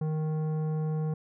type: tone with tanh clipping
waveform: sine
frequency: 155.56 Hz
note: D#3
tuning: in tune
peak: -29 dBFS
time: 0.01-1.14 s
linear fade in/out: 5 ms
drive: 12 dB
effects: none